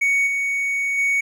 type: tone with level steps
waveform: triangle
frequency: 2232 Hz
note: C#7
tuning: 11 cents sharp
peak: -14 / -18 / -15 dBFS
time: 0.01-1.21 s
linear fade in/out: 10 ms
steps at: 0.26 / 0.97 s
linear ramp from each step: 20 ms
effects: none

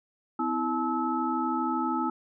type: tone cluster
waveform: sine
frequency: 253.2 / 325.8 / 862 / 1298 Hz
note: B3 / E4 / A5 / E6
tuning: +43 / -20 / -36 / -27 cents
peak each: -31 dBFS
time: 0.39-2.1 s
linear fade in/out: 5 ms
effects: none

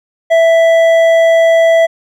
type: tone with hard clipping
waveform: triangle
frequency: 660 Hz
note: E5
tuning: 2 cents sharp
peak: -7 dBFS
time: 0.3-1.87 s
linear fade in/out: 20 ms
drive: 11 dB
effects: none

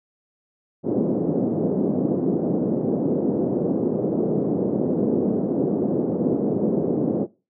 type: band-pass noise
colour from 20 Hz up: pink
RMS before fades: -22 dBFS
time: 0.83-7.27 s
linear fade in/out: 50 ms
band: 180 to 480 Hz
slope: 24 dB/octave
effects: noise-tail reverb RT60 0.3 s tail -21 dB re dry

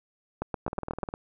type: two click trains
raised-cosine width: 1 ms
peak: -19 / -15 dBFS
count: 10 / 6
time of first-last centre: 0.68-1.139 / 0.42-1.032 s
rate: 19.6 / 8.17 Hz
effects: none

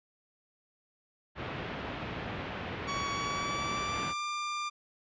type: low-pass noise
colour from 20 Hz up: pink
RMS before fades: -37 dBFS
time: 1.35-4.14 s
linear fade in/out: 50 ms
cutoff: 3100 Hz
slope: 24 dB/octave
type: tone with pitch glide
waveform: sawtooth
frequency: 1126 to 1193 Hz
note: C#6 to D6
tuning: +27 to +27 cents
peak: -29 dBFS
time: 2.87-4.7 s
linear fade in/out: 20 ms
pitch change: +100 cents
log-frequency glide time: 3.14-4.23 s
effects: high-pass 80 Hz 12 dB/octave + resampled to 16000 Hz

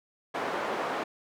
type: band-pass noise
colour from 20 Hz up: white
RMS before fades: -32 dBFS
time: 0.34-1.04 s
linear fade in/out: 10 ms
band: 340 to 1000 Hz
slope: 12 dB/octave
effects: none

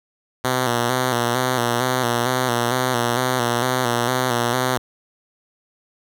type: tone with vibrato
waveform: 5% pulse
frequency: 123.47 Hz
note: B2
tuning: in tune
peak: -7 dBFS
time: 0.44-4.78 s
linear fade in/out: 10 ms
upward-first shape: square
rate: 2.2 Hz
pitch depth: 57 cents each way
effects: none

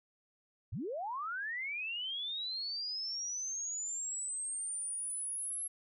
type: linear sweep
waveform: sine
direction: up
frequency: 70.2 to 11175 Hz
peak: -36 dBFS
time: 0.72-5.68 s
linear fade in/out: 10 ms
effects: none

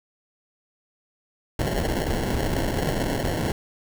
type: noise with sample-and-hold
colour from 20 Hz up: pink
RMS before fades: -25 dBFS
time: 1.59-3.52 s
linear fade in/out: 2 ms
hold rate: 1225 Hz
effects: none

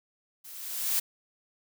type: noise with level ramp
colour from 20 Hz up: blue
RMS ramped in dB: -47 to -25 dBFS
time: 0.44-1 s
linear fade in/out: 10 ms
effects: none

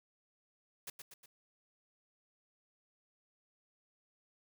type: noise with echo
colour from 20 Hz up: white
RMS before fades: -44 dBFS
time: 0.87-0.9 s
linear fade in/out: 5 ms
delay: 120 ms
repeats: 3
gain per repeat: -5 dB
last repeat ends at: 1.26 s
effects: none

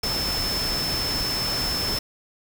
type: tone in noise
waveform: sine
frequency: 5274 Hz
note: E8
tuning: in tune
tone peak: -25 dBFS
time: 0.03-1.99 s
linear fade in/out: 5 ms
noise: pink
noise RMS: -29 dBFS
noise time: 0.03-1.99 s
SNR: +1 dB
effects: none

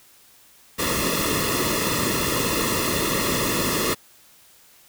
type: noise with comb filter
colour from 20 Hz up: pink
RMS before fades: -23 dBFS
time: 0.78-3.95 s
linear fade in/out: 20 ms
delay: 1.3 ms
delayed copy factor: -0.95
effects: white hiss -53 dBFS RMS until 4.88 s

